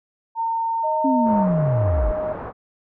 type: tone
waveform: sine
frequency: 911 Hz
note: A#5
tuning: 40 cents flat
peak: -20 dBFS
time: 0.35-1.47 s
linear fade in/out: 50 ms
type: tone with pitch glide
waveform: sine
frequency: 622.3 to 618.7 Hz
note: D#5 to D#5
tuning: 0 to -10 cents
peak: -23 dBFS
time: 0.83-2.34 s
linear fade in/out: 20 ms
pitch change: -10 cents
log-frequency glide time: 1.6-1.98 s
type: linear sweep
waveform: sine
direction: down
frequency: 277.2 to 41.68 Hz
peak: -17 dBFS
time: 1.04-2.12 s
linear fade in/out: 10 ms
type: low-pass noise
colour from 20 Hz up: white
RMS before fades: -32 dBFS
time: 1.24-2.53 s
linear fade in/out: 50 ms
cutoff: 1100 Hz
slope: 24 dB/octave
effects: none